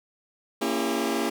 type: chord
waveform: sawtooth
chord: A# diminished seventh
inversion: none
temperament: just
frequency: 233.1 / 279.7 / 335.6 / 402.8 Hz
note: A#3 / C#4 / E4 / G4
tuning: 0 / +16 / +31 / +47 cents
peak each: -26 dBFS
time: 0.61-1.3 s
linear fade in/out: 10 ms
effects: none